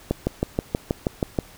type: click train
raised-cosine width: 2 ms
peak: -7 dBFS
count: 9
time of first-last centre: 0.11-1.388 s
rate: 6.26 Hz
effects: pink hiss -48 dBFS RMS until 1.57 s